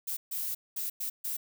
violet noise bursts at uneven times, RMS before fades -34 dBFS, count 5, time 0.07-0.17 / 0.31-0.55 / 0.76-0.9 / 1-1.1 / 1.24-1.37 s, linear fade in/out 10 ms, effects none

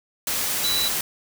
sine tone in noise, 3951 Hz, B7, in tune, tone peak -22 dBFS, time 0.64-0.88 s, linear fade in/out 2 ms, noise white, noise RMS -25 dBFS, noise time 0.27-1.01 s, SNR 0 dB, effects none

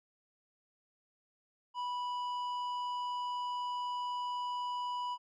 sine tone with tanh clipping, 984 Hz, B5, 7 cents flat, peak -36 dBFS, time 1.74-5.18 s, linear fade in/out 50 ms, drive 9 dB, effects none

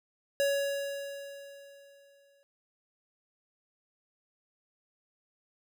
square tone with exponential decay, 560 Hz, C#5, 18 cents sharp, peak -25 dBFS, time 0.4-2.43 s, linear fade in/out 0 ms, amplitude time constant 440 ms, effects none

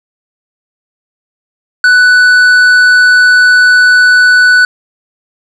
sine tone with tanh clipping, 1488 Hz, F#6, 9 cents sharp, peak -4 dBFS, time 1.84-4.65 s, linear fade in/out 2 ms, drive 8 dB, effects none

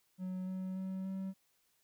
triangle tone with pitch steps, 185 / 187.04 / 189.11 / 191.19 Hz, F#3 / F#3 / F#3 / G3, 0 / +19 / +38 / -43 cents, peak -35 dBFS, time 0.18-1.34 s, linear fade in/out 50 ms, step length 290 ms, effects white hiss -75 dBFS RMS until 1.83 s

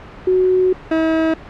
sine / 30% pulse tone pair in turn, 370 / 321.4 Hz, F#4 / E4, 0 / -44 cents, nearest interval major second, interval 244 cents, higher first, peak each -11 dBFS, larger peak neither, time 0.27-0.73 / 0.91-1.34 s, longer first, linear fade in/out 5 ms, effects pink hiss -36 dBFS RMS until 1.49 s + low-pass 2000 Hz 12 dB/octave

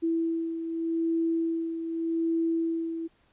sine beating tone pair, 329.6 / 330.44 Hz, E4 / E4, 0 / +4 cents, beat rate 0.84 Hz, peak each -26 / -34 dBFS, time 0.02-3.08 s, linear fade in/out 20 ms, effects pink hiss -66 dBFS RMS until 3.32 s + resampled to 8000 Hz

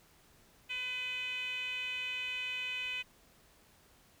10% pulse tone with band-pass filter, 503 Hz, B4, 32 cents sharp, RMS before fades -38 dBFS, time 0.69-3.03 s, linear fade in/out 20 ms, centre 2700 Hz, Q 9.4, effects pink hiss -64 dBFS RMS until 4.2 s

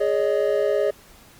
triangle chord, Ab suspended fourth, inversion none, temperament equal with one note detuned, 415.3 / 563.4 / 622.3 Hz, Ab4 / Db5 / Eb5, 0 / +28 / 0 cents, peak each -20 / -21 / -22 dBFS, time 0-0.91 s, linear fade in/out 10 ms, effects pink hiss -50 dBFS RMS until 1.39 s + Opus 48 kbps

